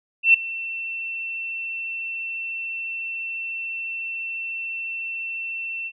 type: tone with ADSR envelope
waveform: sine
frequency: 2693 Hz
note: E7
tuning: 36 cents sharp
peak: -8 dBFS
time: 0.23-5.92 s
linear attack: 110 ms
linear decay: 7 ms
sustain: -19 dB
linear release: 54 ms
effects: none